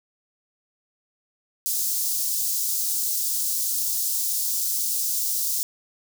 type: high-pass noise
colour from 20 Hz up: white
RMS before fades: -25 dBFS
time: 1.66-5.63 s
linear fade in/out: 0 ms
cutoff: 5000 Hz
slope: 24 dB/octave
effects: none

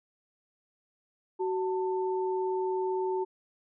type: tone pair together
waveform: sine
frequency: 374.7 / 891.2 Hz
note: F#4 / A5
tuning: +22 / +22 cents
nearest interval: octave + minor third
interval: 1500 cents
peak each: -28 / -34 dBFS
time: 1.39-3.25 s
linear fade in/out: 20 ms
effects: none

